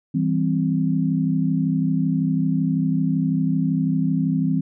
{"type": "chord", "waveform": "sine", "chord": "C major", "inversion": "first", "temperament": "just", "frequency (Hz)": [163.52, 196.22, 261.6], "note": ["E3", "G3", "C4"], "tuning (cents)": [-14, 2, 0], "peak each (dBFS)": [-21, -24, -22], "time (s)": [0.14, 4.61], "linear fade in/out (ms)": 10, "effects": []}